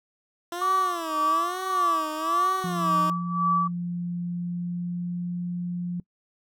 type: tone with vibrato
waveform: 15% pulse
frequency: 340.4 Hz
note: F4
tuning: 44 cents flat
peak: -24 dBFS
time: 0.52-3.1 s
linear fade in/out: 2 ms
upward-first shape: sine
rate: 1.1 Hz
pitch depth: 170 cents each way
type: tone with tremolo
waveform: sine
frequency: 1152 Hz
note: D6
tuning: 34 cents flat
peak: -19 dBFS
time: 0.61-3.68 s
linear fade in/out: 10 ms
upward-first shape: sine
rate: 1.8 Hz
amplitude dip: 85%
type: tone with pitch glide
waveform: sine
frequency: 174.6 to 176.02 Hz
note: F3 to F3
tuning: 0 to +14 cents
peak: -27 dBFS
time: 2.64-6 s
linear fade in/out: 2 ms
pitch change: +14 cents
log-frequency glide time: 4.22-5.43 s
effects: noise-tail reverb RT60 0.1 s tail -23 dB re dry